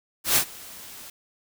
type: noise with ADSR envelope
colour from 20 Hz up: white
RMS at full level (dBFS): -18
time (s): 0.24-1.1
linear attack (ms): 120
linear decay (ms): 86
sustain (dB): -24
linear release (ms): 4
effects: none